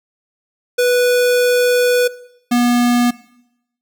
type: tone pair in turn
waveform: square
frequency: 492.1 / 242.1 Hz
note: B4 / B3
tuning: -6 / -34 cents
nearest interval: octave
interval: 1228 cents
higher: first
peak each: -12 dBFS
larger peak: neither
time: 0.78-2.08 / 2.51-3.11 s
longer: first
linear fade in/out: 10 ms
effects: noise-tail reverb RT60 0.8 s tail -19 dB re dry

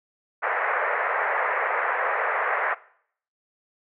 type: band-pass noise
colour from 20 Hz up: white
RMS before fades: -25 dBFS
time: 0.42-2.75 s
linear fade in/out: 20 ms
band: 460 to 2000 Hz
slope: 48 dB/octave
effects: noise-tail reverb RT60 0.6 s tail -19 dB re dry

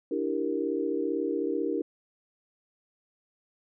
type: chord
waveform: sine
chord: E half-diminished seventh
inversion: third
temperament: equal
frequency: 293.7 / 329.6 / 392 / 466.2 Hz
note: D4 / E4 / G4 / Bb4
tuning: 0 / 0 / 0 / 0 cents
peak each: -32 dBFS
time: 0.11-1.82 s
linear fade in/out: 5 ms
effects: none

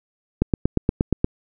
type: click train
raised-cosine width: 3 ms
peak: -4 dBFS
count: 8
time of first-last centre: 0.42-1.244 s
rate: 8.49 Hz
effects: none

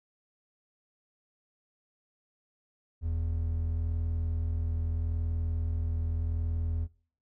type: tone pair together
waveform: triangle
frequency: 41.62 / 82.41 Hz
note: E1 / E2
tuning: +17 / 0 cents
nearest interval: octave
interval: 1183 cents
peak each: -33 / -27 dBFS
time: 3.01-6.88 s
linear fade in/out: 50 ms
effects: noise-tail reverb RT60 0.5 s tail -23 dB re dry

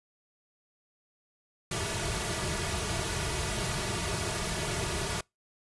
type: noise with comb filter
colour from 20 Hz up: pink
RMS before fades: -32 dBFS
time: 1.71-5.21 s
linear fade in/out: 5 ms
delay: 3.8 ms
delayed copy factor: -0.8
effects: noise-tail reverb RT60 0.2 s tail -26 dB re dry + resampled to 24000 Hz

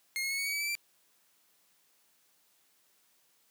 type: tone with pitch steps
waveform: sawtooth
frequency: 2140 / 2169 / 2198 / 2227 / 2257 / 2287 / 2318 / 2349 Hz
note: C7 / C#7 / C#7 / C#7 / C#7 / D7 / D7 / D7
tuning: +38 / -38 / -15 / +7 / +31 / -47 / -23 / 0 cents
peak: -28 dBFS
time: 0.16-0.752 s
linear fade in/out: 0 ms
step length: 74 ms
effects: white hiss -69 dBFS RMS until 3.5 s + high-pass 150 Hz 12 dB/octave

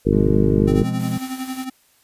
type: harmonic tone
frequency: 50.8 Hz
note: G#1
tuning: 38 cents flat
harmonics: 1 / 2 / 3 / 4 / 5 / 6 / 7 / 8 / 9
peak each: -23 / -23 / -23 / -23 / -23 / -23 / -23 / -23 / -23 dBFS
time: 0.05-0.84 s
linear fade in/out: 20 ms
type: chord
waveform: triangle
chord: F diminished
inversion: second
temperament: equal with one note detuned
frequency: 123.47 / 171.42 / 207.7 Hz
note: Cb3 / F3 / Ab3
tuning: 0 / -32 / 0 cents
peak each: -23 / -24 / -23 dBFS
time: 0.12-1.18 s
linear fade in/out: 5 ms
type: tone with tremolo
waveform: square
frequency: 260 Hz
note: C4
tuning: 11 cents flat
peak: -24 dBFS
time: 0.67-1.7 s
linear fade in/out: 10 ms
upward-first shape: sine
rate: 11 Hz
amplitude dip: 70%
type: noise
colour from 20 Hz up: white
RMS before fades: -39 dBFS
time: 0.99-1.65 s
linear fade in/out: 10 ms
effects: white hiss -58 dBFS RMS until 2.03 s + resampled to 32000 Hz

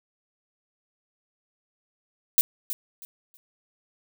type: noise with echo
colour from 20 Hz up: violet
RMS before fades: -18 dBFS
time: 2.38-2.41 s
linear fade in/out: 0 ms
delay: 320 ms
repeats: 3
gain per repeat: -12 dB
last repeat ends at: 3.37 s
effects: none

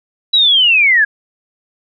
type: linear sweep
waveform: sine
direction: down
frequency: 3951 to 1621 Hz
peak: -7 dBFS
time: 0.33-1.05 s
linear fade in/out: 10 ms
effects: none

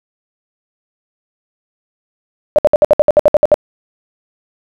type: tone bursts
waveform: sine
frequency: 598 Hz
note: D5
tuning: 31 cents sharp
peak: -3 dBFS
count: 12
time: 2.56-3.542 s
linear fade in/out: 0 ms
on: 25 ms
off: 62 ms
effects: none

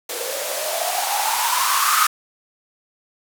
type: noise with band-pass filter sweep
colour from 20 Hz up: violet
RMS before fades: -21 dBFS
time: 0.09-2.07 s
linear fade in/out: 5 ms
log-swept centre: 460 to 1300 Hz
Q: 9.6
effects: none

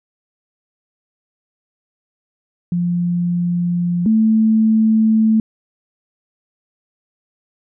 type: tone pair in turn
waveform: sine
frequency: 174.61 / 220 Hz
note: F3 / A3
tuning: 0 / 0 cents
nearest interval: major third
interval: 400 cents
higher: second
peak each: -15 / -10 dBFS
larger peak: second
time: 2.72-4.06 / 4.06-5.4 s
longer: neither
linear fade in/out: 2 ms
effects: none

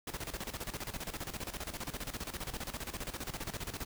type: noise with tremolo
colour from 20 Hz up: pink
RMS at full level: -39 dBFS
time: 0.07-3.85 s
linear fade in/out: 5 ms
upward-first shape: square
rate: 15 Hz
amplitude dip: 75%
effects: none

